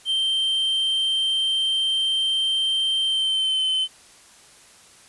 triangle tone with pitch glide, 3136 to 3066 Hz, G7 to G7, 0 to -39 cents, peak -18 dBFS, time 0.05-3.88 s, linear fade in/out 50 ms, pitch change -39 cents, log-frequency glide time 3.04-3.64 s, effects white hiss -50 dBFS RMS until 5.08 s + resampled to 24000 Hz

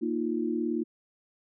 sine chord, Bb suspended fourth, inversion none, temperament equal, 233.1 / 311.1 / 349.2 Hz, Bb3 / Eb4 / F4, 0 / 0 / 0 cents, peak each -31 dBFS, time 0.01-0.84 s, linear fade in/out 20 ms, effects none

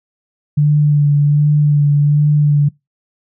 sine tone with vibrato, 146.83 Hz, D3, in tune, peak -8 dBFS, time 0.57-2.69 s, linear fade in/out 10 ms, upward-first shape sine, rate 1.3 Hz, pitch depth 23 cents each way, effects noise-tail reverb RT60 0.2 s tail -24 dB re dry

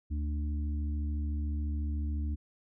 harmonic tone, 73.9 Hz, D2, 11 cents sharp, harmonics 1 / 3 / 4, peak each -30 / -43 / -44 dBFS, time 0.1-2.36 s, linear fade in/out 20 ms, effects none

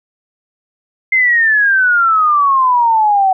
sine exponential sweep, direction down, 2100 to 748 Hz, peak -8 dBFS, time 1.12-3.33 s, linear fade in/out 5 ms, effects none

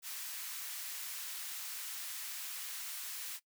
white high-pass noise, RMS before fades -43 dBFS, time 0.02-3.4 s, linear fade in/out 50 ms, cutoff 1300 Hz, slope 12 dB/octave, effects noise-tail reverb RT60 0.1 s tail -19 dB re dry

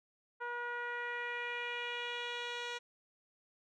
10% pulse tone with low-pass filter sweep, 480.9 Hz, B4, 46 cents flat, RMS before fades -40 dBFS, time 0.4-2.79 s, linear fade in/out 20 ms, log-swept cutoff 1300 to 4700 Hz, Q 2.2, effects none

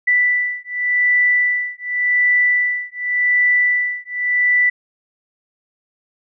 sine beating tone pair, 1975.5 / 1976.38 Hz, B6 / B6, 0 / +1 cents, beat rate 0.88 Hz, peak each -17 dBFS, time 0.07-4.7 s, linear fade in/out 10 ms, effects none

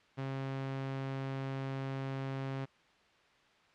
sawtooth tone, 134.7 Hz, C#3, 49 cents flat, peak -32 dBFS, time 0.17-2.66 s, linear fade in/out 20 ms, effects white hiss -65 dBFS RMS until 3.74 s + low-pass 3000 Hz 12 dB/octave

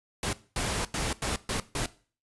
pink noise bursts at uneven times, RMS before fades -30 dBFS, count 6, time 0.23-0.33 / 0.56-0.85 / 0.94-1.13 / 1.22-1.36 / 1.49-1.6 / 1.75-1.86 s, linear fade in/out 2 ms, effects noise-tail reverb RT60 0.4 s tail -18 dB re dry + resampled to 24000 Hz

